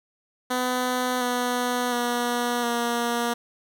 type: tone with pitch steps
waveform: 10% pulse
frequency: 251.3 / 246.4 / 241.6 / 236.9 Hz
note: B3 / B3 / B3 / A#3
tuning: +30 / -4 / -38 / +28 cents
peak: -15 dBFS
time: 0.5-3.34 s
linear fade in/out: 10 ms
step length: 710 ms
effects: none